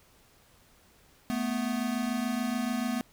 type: tone pair together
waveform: square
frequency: 220 / 246.9 Hz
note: A3 / B3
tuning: 0 / 0 cents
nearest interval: major second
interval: 200 cents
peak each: -33 / -31 dBFS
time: 1.3-3.01 s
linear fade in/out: 0 ms
effects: pink hiss -61 dBFS RMS until 3.12 s